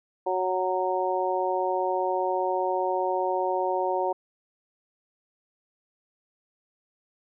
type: harmonic tone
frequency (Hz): 185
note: F#3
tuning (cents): 0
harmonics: 2 / 3 / 4 / 5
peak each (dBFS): -29 / -29 / -29 / -29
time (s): 0.26-4.13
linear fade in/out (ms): 10
effects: none